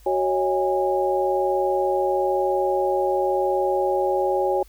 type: tone cluster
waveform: sine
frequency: 373.3 / 553 / 634 / 820 Hz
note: F#4 / C#5 / D#5 / G#5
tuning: +15 / -4 / +32 / -22 cents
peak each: -23 / -23 / -32 / -24 dBFS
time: 0.06-4.63 s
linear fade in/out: 5 ms
effects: added 50 Hz sine -47 dBFS peak until 4.68 s + white hiss -56 dBFS RMS until 4.68 s